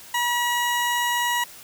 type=tone; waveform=20% pulse; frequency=963 Hz; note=B5; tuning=44 cents flat; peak=-16 dBFS; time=0.14-1.44 s; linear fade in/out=5 ms; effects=white hiss -44 dBFS RMS until 1.63 s